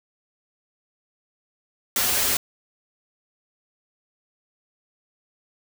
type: noise with comb filter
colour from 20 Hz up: white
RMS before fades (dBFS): -22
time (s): 1.96-2.37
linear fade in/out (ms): 2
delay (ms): 6.2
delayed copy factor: -1
effects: none